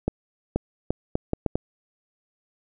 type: accelerating click train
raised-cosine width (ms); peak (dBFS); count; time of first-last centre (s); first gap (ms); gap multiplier
2; -9; 7; 0.08-1.555; 480; 0.72
effects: none